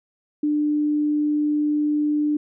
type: tone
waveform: sine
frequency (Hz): 298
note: D4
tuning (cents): +25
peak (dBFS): -18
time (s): 0.43-2.37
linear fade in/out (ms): 5
effects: none